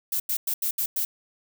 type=noise bursts at uneven times; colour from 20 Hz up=violet; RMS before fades=-26 dBFS; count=6; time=0.12-0.2 / 0.29-0.37 / 0.47-0.54 / 0.62-0.71 / 0.78-0.86 / 0.96-1.05 s; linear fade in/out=5 ms; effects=none